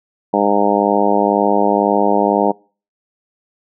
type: harmonic tone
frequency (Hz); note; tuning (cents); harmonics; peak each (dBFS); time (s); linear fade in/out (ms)
102; G#2; -31; 2 / 3 / 4 / 5 / 6 / 7 / 8 / 9; -20 / -20 / -20 / -20 / -20 / -20 / -20 / -20; 0.33-2.52; 10
effects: noise-tail reverb RT60 0.4 s tail -26 dB re dry